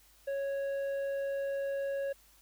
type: tone with tanh clipping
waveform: sine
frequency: 553 Hz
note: C#5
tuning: 4 cents flat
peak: -33 dBFS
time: 0.27-2.13 s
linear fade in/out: 10 ms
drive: 7 dB
effects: added 50 Hz sine -66 dBFS peak until 2.41 s + white hiss -63 dBFS RMS until 2.41 s